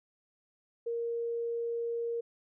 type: tone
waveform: sine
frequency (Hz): 467.1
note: A#4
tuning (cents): +3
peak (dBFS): -31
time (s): 0.86-2.21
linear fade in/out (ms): 10
effects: none